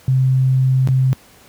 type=tone with dropouts; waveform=sine; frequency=130.81 Hz; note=C3; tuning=in tune; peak=-11 dBFS; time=0.08-1.13 s; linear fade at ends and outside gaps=0 ms; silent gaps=0.874-0.887 s; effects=pink hiss -47 dBFS RMS until 1.48 s + high-pass 60 Hz 12 dB/octave